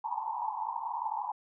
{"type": "band-pass noise", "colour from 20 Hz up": "pink", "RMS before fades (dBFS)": -35, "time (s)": [0.04, 1.32], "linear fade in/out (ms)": 5, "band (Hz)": [830, 1000], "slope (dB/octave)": 96, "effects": []}